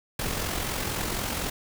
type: noise with amplitude modulation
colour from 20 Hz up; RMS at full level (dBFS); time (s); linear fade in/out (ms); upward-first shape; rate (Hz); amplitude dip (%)
pink; -28; 0.19-1.5; 5; sine; 44.1; 45
effects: none